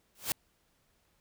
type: noise with exponential growth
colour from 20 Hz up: white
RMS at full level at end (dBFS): -27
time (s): 0.15-0.32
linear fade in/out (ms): 1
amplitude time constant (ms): 36
effects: pink hiss -72 dBFS RMS until 1.2 s